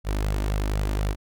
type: tone with flanger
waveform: sawtooth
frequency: 51 Hz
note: G#1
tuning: 31 cents flat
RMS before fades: -25 dBFS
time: 0.04-1.16 s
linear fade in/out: 50 ms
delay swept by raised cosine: 1.4 to 3.4 ms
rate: 4 Hz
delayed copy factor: +0.5
effects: none